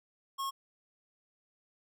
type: tone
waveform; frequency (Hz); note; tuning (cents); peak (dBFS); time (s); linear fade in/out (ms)
square; 1088; C#6; -33; -34; 0.38-0.51; 20
effects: none